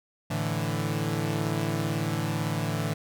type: chord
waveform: sawtooth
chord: A suspended fourth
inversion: none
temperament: equal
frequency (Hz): 110 / 146.83 / 164.81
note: A2 / D3 / E3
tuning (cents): 0 / 0 / 0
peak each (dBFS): -27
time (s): 0.3-2.94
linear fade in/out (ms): 10
effects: none